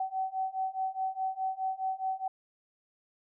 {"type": "beating tone pair", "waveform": "sine", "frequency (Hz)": [758, 762.8], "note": ["F#5", "G5"], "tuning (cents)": [42, -47], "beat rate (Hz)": 4.8, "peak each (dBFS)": [-34, -33], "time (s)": [0, 2.28], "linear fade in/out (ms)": 5, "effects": []}